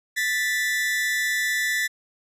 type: tone pair together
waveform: 40% pulse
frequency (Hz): 1760 / 1975.5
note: A6 / B6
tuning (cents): 0 / 0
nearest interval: major second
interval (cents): 200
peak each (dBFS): -24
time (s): 0.16-1.88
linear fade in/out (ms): 20
effects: resampled to 32000 Hz